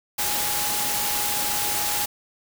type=tone in noise; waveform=sine; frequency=830.6 Hz; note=G#5; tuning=in tune; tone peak=-32 dBFS; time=0.18-2.06 s; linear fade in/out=10 ms; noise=white; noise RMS=-25 dBFS; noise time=0.18-2.06 s; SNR=-10 dB; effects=none